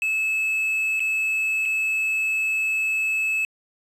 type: tone with dropouts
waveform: triangle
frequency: 2600 Hz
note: E7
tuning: 24 cents flat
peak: -19 dBFS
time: 0.02-3.45 s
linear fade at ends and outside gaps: 1 ms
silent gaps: 0.996-1.003 / 1.654-1.657 s
effects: resampled to 32000 Hz + 8-bit